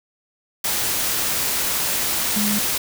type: tone in noise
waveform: sine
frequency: 208.5 Hz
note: G#3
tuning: 7 cents sharp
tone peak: -21 dBFS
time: 2.36-2.59 s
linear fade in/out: 5 ms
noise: white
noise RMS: -22 dBFS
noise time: 0.64-2.78 s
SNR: -2 dB
effects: none